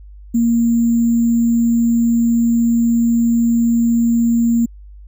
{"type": "tone with sample-and-hold", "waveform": "sine", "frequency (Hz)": 233.1, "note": "A#3", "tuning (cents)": 0, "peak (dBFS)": -11, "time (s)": [0.34, 4.66], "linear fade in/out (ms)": 10, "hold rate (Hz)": 7350, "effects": ["added 50 Hz sine -35 dBFS peak until 5.07 s"]}